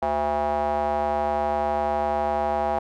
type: tone with band-pass filter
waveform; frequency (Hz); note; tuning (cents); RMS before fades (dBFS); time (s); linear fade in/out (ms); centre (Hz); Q
square; 74; D2; +14; -24; 0.02-2.79; 5; 760; 5.4
effects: none